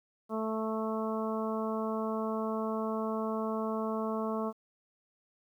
harmonic tone, 220 Hz, A3, in tune, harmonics 1 / 2 / 3 / 4 / 5 / 6, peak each -34 / -36 / -38 / -43 / -39 / -45 dBFS, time 0.29-4.53 s, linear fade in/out 50 ms, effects 11-bit

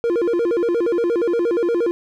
triangle tone with vibrato, 403.3 Hz, G4, 49 cents sharp, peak -14 dBFS, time 0.04-1.91 s, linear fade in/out 0 ms, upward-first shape square, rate 8.5 Hz, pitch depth 260 cents each way, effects none

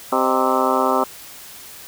harmonic tone with a mistuned harmonic, 130.81 Hz, C3, in tune, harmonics 2 / 3 / 4 / 5 / 6 / 7 / 8 / 9 / 10, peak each -24 / -24 / -24 / -24 / -24 / -24 / -24 / -24 / -24 dBFS, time 0.12-1.04 s, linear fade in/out 5 ms, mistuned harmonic 5, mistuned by -88 cents, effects white hiss -39 dBFS RMS until 1.87 s

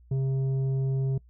triangle tone with tanh clipping, 134 Hz, C3, 42 cents sharp, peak -25 dBFS, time 0.11-1.18 s, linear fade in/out 5 ms, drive 11 dB, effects noise-tail reverb RT60 0.1 s tail -24 dB re dry + added 60 Hz sine -52 dBFS peak until 1.29 s

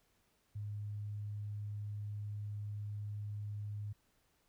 sine tone, 103.83 Hz, G#2, in tune, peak -39 dBFS, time 0.55-3.93 s, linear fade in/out 10 ms, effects pink hiss -75 dBFS RMS until 4.48 s

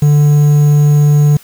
triangle tone with quantisation, 147.2 Hz, D3, 4 cents sharp, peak -3 dBFS, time 0.02-1.37 s, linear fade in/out 5 ms, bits 5, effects white hiss -41 dBFS RMS until 1.43 s

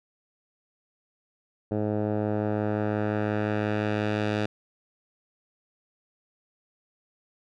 10% pulse tone with low-pass filter sweep, 105.7 Hz, G#2, 31 cents sharp, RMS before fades -27 dBFS, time 1.71-4.46 s, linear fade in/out 5 ms, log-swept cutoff 590 to 3800 Hz, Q 0.92, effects none

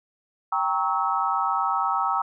sine chord, G diminished seventh, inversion none, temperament equal with one note detuned, 784 / 932.3 / 1108.7 / 1295.1 Hz, G5 / Bb5 / Db6 / Fb6, 0 / 0 / 0 / -31 cents, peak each -27 / -27 / -29 / -25 dBFS, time 0.52-2.22 s, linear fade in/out 5 ms, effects none

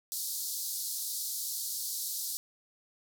white band-pass noise, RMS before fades -36 dBFS, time 0.12-2.37 s, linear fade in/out 0 ms, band 4000 to 16000 Hz, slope 48 dB/octave, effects none

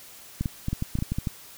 clicks, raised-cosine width 5 ms, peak -14 dBFS, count 11, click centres 0.41 / 0.458 / 0.684 / 0.73 / 0.824 / 0.954 / 0.988 / 1.024 / 1.12 / 1.185 / 1.272 s, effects white hiss -47 dBFS RMS until 1.57 s

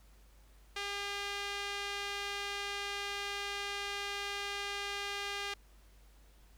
sawtooth tone with band-pass filter, 403 Hz, G4, 48 cents sharp, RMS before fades -39 dBFS, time 0.76-5.54 s, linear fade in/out 5 ms, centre 2900 Hz, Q 1, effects added 50 Hz sine -58 dBFS peak until 6.57 s + pink hiss -67 dBFS RMS until 6.57 s

